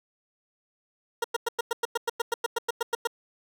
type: tone bursts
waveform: 20% pulse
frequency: 467.9 Hz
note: A#4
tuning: 6 cents sharp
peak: -19 dBFS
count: 16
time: 1.22-3.073 s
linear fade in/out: 5 ms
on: 23 ms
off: 99 ms
effects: none